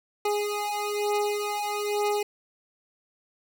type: beating tone pair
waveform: 25% pulse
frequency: 413.7 / 414.8 Hz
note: G#4 / G#4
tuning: -7 / -2 cents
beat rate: 1.1 Hz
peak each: -25 / -25 dBFS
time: 0.25-2.23 s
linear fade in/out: 5 ms
effects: none

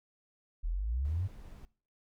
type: exponential sweep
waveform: sine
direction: up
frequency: 37.91 to 100 Hz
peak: -30 dBFS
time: 0.63-1.28 s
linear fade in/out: 20 ms
type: noise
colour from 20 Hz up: brown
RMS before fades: -49 dBFS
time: 1.05-1.65 s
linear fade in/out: 0 ms
effects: noise-tail reverb RT60 0.4 s tail -20 dB re dry

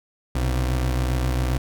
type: tone pair together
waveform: 30% pulse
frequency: 62.67 / 132.8 Hz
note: B1 / C3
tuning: +26 / +26 cents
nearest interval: octave + minor second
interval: 1300 cents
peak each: -18 / -29 dBFS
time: 0.35-1.58 s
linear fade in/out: 5 ms
effects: none

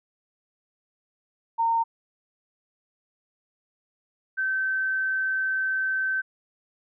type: tone pair in turn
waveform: sine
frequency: 917 / 1542.2 Hz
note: A#5 / G6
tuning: -29 / -29 cents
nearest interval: major sixth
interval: 900 cents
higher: second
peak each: -20 / -23 dBFS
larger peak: first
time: 1.58-1.84 / 4.37-6.22 s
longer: second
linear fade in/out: 20 ms
effects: none

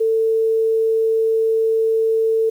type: tone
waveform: sine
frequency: 446.7 Hz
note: A4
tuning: 26 cents sharp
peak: -14 dBFS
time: 0-2.5 s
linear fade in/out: 10 ms
effects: 8-bit

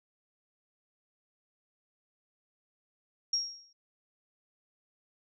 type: tone with exponential decay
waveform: sine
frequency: 5588 Hz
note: F8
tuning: in tune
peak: -24 dBFS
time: 3.33-3.73 s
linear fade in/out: 5 ms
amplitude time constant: 85 ms
effects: none

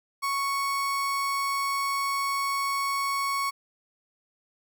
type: tone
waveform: 35% pulse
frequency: 1108.7 Hz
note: C#6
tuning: in tune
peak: -24 dBFS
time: 0.22-3.51 s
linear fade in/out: 20 ms
effects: none

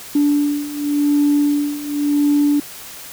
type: beating tone pair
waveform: sine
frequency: 290 / 290.9 Hz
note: D4 / D4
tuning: -22 / -16 cents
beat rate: 0.9 Hz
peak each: -18 / -15 dBFS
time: 0.15-2.6 s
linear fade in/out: 5 ms
effects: tanh soft clip ceiling -7 dBFS + white hiss -35 dBFS RMS until 3.12 s

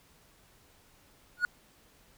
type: tone with exponential growth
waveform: triangle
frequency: 1451 Hz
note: F#6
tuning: 34 cents flat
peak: -17 dBFS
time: 1.37-1.45 s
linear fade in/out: 1 ms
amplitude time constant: 16 ms
effects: tanh soft clip ceiling -15 dBFS + pink hiss -62 dBFS RMS until 2.17 s

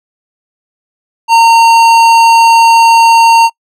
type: tone with tanh clipping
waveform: sine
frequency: 917 Hz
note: A#5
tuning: 29 cents flat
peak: -4 dBFS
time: 1.28-3.5 s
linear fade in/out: 50 ms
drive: 16 dB
effects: noise-tail reverb RT60 0.1 s tail -25 dB re dry

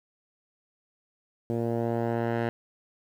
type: tone with low-pass filter sweep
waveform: 10% pulse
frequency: 116.54 Hz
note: A#2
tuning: in tune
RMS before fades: -28 dBFS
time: 1.5-2.49 s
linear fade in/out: 0 ms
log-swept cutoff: 440 to 1900 Hz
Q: 1
effects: 9-bit

